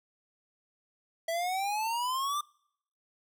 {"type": "exponential sweep", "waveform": "square", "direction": "up", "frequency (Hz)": [653, 1200], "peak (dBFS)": -30, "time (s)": [1.28, 2.41], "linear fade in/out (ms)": 5, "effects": ["noise-tail reverb RT60 0.7 s tail -26 dB re dry"]}